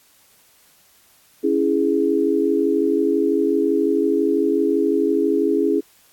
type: chord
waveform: sine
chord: C# minor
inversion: none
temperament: equal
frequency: 277.2 / 329.6 / 415.3 Hz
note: C#4 / E4 / G#4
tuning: 0 / 0 / 0 cents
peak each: -21 / -20 / -19 dBFS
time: 1.43-5.81 s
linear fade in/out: 20 ms
effects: white hiss -55 dBFS RMS until 6.12 s + AAC 64 kbps